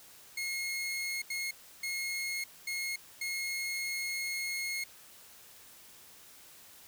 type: tone bursts at uneven times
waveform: sawtooth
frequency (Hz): 2159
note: C#7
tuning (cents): -46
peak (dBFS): -30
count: 5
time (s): 0.37-1.22 / 1.3-1.51 / 1.83-2.44 / 2.67-2.96 / 3.21-4.84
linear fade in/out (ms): 5
effects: white hiss -55 dBFS RMS until 6.87 s